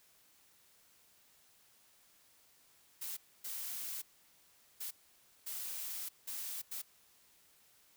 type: noise bursts at uneven times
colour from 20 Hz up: blue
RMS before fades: -42 dBFS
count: 6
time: 3.01-3.17 / 3.44-4.02 / 4.8-4.91 / 5.46-6.09 / 6.27-6.62 / 6.71-6.82 s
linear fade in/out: 10 ms
effects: white hiss -67 dBFS RMS until 7.96 s